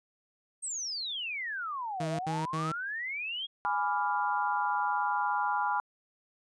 sine exponential two-way sweep, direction down then up, 8560 to 622.3 to 3329 Hz, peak -33 dBFS, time 0.62-3.47 s, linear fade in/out 20 ms, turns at 2.08 s
sawtooth tone bursts, 158.8 Hz, D#3, 36 cents sharp, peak -28 dBFS, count 3, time 2-2.72 s, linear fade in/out 5 ms, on 190 ms, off 75 ms
sine chord, G# diminished seventh, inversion none, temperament equal with one note detuned, 830.6 / 991.2 / 1174.7 / 1396.9 Hz, G#5 / B5 / D6 / F6, 0 / +6 / 0 / 0 cents, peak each -31 / -31 / -37 / -34 dBFS, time 3.65-5.8 s, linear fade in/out 0 ms
effects resampled to 22050 Hz

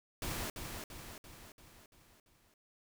pink noise with echo, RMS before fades -39 dBFS, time 0.22-0.5 s, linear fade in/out 2 ms, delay 340 ms, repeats 6, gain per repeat -5 dB, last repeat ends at 2.54 s, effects none

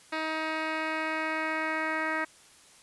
10% pulse tone with low-pass filter sweep, 315.8 Hz, D#4, 26 cents sharp, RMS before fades -31 dBFS, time 0.12-2.25 s, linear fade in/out 10 ms, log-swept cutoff 3200 to 2000 Hz, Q 2.7, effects white hiss -56 dBFS RMS until 2.82 s + resampled to 24000 Hz

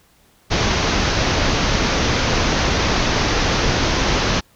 pink low-pass noise, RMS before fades -18 dBFS, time 0.5-4.41 s, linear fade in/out 20 ms, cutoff 6400 Hz, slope 96 dB/octave, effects pink hiss -55 dBFS RMS until 4.55 s

